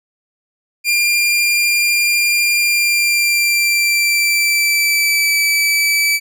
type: tone with pitch glide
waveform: sawtooth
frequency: 2396 to 2308 Hz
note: D7 to D7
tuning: +34 to -31 cents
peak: -9 dBFS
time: 0.84-6.2 s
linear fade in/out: 50 ms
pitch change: -65 cents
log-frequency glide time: 2.59-5.37 s
effects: none

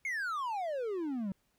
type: exponential sweep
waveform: triangle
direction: down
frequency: 2217 to 185 Hz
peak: -31 dBFS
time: 0.05-1.32 s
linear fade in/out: 2 ms
effects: pink hiss -75 dBFS RMS until 1.58 s

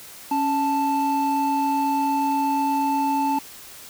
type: tone pair together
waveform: triangle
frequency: 277.2 / 880 Hz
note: C#4 / A5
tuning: 0 / 0 cents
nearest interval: octave + minor sixth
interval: 2000 cents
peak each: -22 / -19 dBFS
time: 0.31-3.39 s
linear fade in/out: 5 ms
effects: white hiss -42 dBFS RMS until 3.89 s

